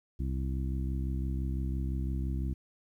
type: harmonic tone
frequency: 65.9 Hz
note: C2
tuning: 13 cents sharp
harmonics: 1 / 2 / 3 / 4 / 5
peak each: -31 / -37 / -41 / -43 / -45 dBFS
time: 0.19-2.54 s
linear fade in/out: 10 ms
effects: 11-bit